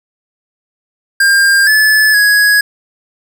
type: tone with pitch steps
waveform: square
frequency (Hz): 1603 / 1729 / 1668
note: G6 / A6 / G#6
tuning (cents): +38 / -31 / +7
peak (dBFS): -7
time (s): 1.2-2.61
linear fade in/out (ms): 5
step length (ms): 470
effects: none